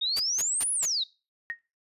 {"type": "exponential two-way sweep", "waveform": "sine", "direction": "up then down", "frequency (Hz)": [3641, 10548, 3641], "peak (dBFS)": -25, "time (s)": [0.01, 1.04], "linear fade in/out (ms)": 10, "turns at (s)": 0.72}
{"type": "noise bursts", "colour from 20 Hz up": "white", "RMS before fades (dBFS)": -33, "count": 4, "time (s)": [0.16, 0.86], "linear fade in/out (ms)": 10, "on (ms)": 40, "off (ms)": 180}
{"type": "tone with exponential decay", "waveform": "sine", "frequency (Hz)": 1864.7, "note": "A#6", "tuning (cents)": 0, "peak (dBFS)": -26, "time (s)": [1.5, 1.59], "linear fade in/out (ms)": 0, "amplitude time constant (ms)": 19}
{"effects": ["noise-tail reverb RT60 0.3 s tail -21 dB re dry", "resampled to 32000 Hz"]}